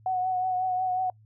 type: tone with vibrato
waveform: sine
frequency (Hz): 740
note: F#5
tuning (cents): 0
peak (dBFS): -24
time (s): 0.06-1.1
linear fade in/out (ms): 2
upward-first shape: triangle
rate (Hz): 5.5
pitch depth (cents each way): 32
effects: noise-tail reverb RT60 0.1 s tail -26 dB re dry + added 108 Hz sine -53 dBFS peak until 1.25 s